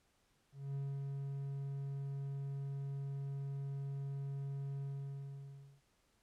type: tone with ADSR envelope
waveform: triangle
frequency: 138.59 Hz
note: C#3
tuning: in tune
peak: -35 dBFS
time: 0.52-5.82 s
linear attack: 230 ms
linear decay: 250 ms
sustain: -2 dB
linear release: 990 ms
effects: pink hiss -75 dBFS RMS until 6.22 s + low-pass 11000 Hz 12 dB/octave